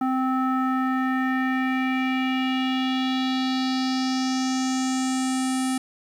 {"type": "tone with low-pass filter sweep", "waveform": "square", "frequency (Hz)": 260, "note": "C4", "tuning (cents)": -11, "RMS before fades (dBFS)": -24, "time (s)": [0.01, 5.78], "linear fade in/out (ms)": 5, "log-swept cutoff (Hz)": [1100, 10000], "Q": 3.3, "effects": ["9-bit"]}